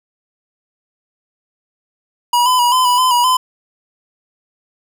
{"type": "tone with pitch steps", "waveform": "square", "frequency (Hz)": [965, 1010, 966, 1020, 983, 1020, 967, 1020], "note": ["B5", "B5", "B5", "C6", "B5", "C6", "B5", "C6"], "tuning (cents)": [-40, 39, -39, -44, -8, -44, -37, -44], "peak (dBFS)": -11, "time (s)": [2.33, 3.37], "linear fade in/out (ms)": 5, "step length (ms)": 130, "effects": []}